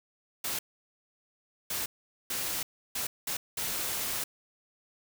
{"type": "noise bursts at uneven times", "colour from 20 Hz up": "white", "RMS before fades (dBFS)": -33, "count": 6, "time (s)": [[0.44, 0.59], [1.7, 1.86], [2.3, 2.63], [2.95, 3.07], [3.27, 3.37], [3.57, 4.24]], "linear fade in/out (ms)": 5, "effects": []}